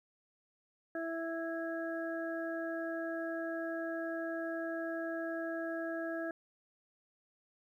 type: harmonic tone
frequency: 329.6 Hz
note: E4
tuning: in tune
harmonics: 1 / 2 / 4 / 5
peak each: -39 / -39 / -50 / -43 dBFS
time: 0.95-6.31 s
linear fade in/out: 2 ms
effects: 12-bit